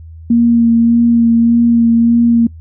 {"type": "tone with vibrato", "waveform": "sine", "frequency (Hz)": 233.1, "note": "A#3", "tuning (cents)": 0, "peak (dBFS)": -6, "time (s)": [0.3, 2.47], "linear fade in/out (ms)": 5, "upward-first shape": "sine", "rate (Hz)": 1.7, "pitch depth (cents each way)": 17, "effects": ["noise-tail reverb RT60 0.1 s tail -23 dB re dry", "added 81 Hz sine -30 dBFS peak until 2.6 s"]}